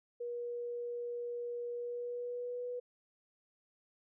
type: tone with pitch glide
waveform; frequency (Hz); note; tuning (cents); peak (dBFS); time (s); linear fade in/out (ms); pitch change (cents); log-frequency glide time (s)
sine; 479.6 to 491.1; A#4 to B4; +49 to -10; -37; 0.2-2.8; 10; +41; 1.72-2.66
effects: none